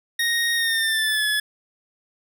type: tone with pitch glide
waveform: 25% pulse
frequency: 1864.7 to 1709.9 Hz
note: A#6 to A6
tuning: 0 to -50 cents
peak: -16 dBFS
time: 0.19-1.4 s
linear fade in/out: 5 ms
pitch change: -150 cents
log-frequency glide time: 0.55-1.26 s
effects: none